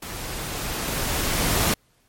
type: noise with level ramp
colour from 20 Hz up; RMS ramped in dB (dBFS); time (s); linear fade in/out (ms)
pink; -34 to -20; 0.02-1.74; 5
effects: pink hiss -63 dBFS RMS until 2.08 s + MP3 64 kbps